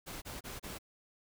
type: noise bursts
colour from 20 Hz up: pink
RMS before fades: -44 dBFS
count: 4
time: 0.06-0.787 s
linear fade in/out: 20 ms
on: 160 ms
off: 29 ms
effects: none